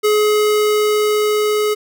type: tone with level ramp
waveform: square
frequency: 422.7 Hz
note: G#4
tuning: 31 cents sharp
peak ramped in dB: -12 to -15 dBFS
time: 0.03-1.75 s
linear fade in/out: 20 ms
effects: none